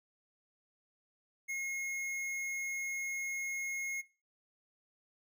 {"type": "tone with hard clipping", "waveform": "sine", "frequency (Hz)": 2160, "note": "C#7", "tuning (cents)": -45, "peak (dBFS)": -37, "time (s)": [1.48, 4.02], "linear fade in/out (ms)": 20, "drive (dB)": 13, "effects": ["noise-tail reverb RT60 0.3 s tail -18 dB re dry"]}